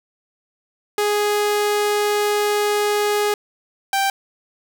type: tone pair in turn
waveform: sawtooth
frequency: 415.3 / 784 Hz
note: G#4 / G5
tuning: 0 / 0 cents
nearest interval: major seventh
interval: 1100 cents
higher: second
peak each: -13 dBFS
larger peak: neither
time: 0.98-3.34 / 3.93-4.1 s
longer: first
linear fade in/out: 2 ms
effects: none